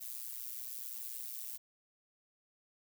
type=noise with amplitude modulation; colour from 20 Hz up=violet; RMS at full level=-40 dBFS; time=0-1.58 s; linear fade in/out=20 ms; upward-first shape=sine; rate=121 Hz; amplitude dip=85%; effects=none